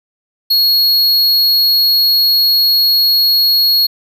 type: tone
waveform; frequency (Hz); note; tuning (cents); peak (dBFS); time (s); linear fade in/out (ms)
square; 4320; C#8; -45; -9; 0.5-3.87; 10
effects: none